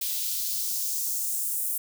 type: noise with high-pass filter sweep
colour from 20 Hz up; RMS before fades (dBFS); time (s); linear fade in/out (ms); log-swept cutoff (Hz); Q
blue; -29; 0.01-1.78; 5; 3200 to 10000; 1.5
effects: none